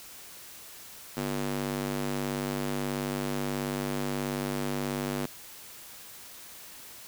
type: tone with high-pass filter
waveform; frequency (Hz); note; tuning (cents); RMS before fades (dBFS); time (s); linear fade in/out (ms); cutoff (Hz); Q
square; 49.23; G1; +8; -32; 1.17-5.26; 0; 220; 1.3
effects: white hiss -47 dBFS RMS until 7.07 s